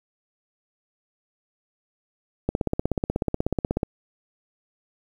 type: click train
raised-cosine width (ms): 2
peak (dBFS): -9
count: 23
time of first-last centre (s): 2.49-3.831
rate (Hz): 16.4
effects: 8-bit